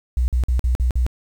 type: tone bursts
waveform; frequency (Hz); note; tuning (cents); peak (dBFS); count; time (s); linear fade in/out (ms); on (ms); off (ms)
sine; 61.74; B1; 0; -15; 6; 0.17-1.065; 0; 110; 47
effects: 8-bit